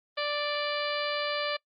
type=harmonic tone; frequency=587.3 Hz; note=D5; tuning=in tune; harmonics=1 / 2 / 3 / 4 / 5 / 6 / 7 / 8; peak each=-32 / -35 / -37 / -38 / -39 / -40 / -40 / -41 dBFS; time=0.17-1.57 s; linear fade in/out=10 ms; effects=noise-tail reverb RT60 0.1 s tail -24 dB re dry + Opus 32 kbps